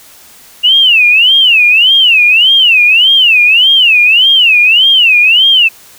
sine tone with vibrato, 2794 Hz, F7, in tune, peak -3 dBFS, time 0.63-5.69 s, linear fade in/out 20 ms, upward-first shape sine, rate 1.7 Hz, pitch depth 250 cents each way, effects white hiss -38 dBFS RMS until 5.98 s

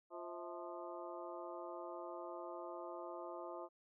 harmonic tone with a mistuned harmonic, 174.61 Hz, F3, in tune, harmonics 2 / 3 / 4 / 5 / 6 / 7, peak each -50 / -52 / -50 / -54 / -54 / -55 dBFS, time 0.1-3.69 s, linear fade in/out 50 ms, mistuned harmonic 4, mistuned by -110 cents, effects none

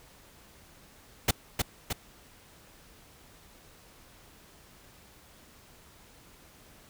pink noise with echo, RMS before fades -23 dBFS, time 1.28-1.31 s, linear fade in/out 5 ms, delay 310 ms, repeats 2, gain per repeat -4 dB, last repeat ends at 1.93 s, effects pink hiss -56 dBFS RMS until 6.89 s

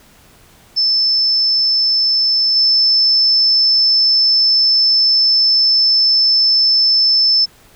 sine tone with level steps, 5274 Hz, E8, in tune, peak -11 / -9 dBFS, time 0.76-7.46 s, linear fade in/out 20 ms, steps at 2.55 s, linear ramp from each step 20 ms, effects pink hiss -47 dBFS RMS until 7.75 s

